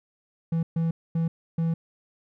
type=tone bursts at uneven times; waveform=triangle; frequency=164.81 Hz; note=E3; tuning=in tune; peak=-20 dBFS; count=4; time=0.52-0.63 / 0.76-0.91 / 1.15-1.28 / 1.58-1.74 s; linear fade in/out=5 ms; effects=none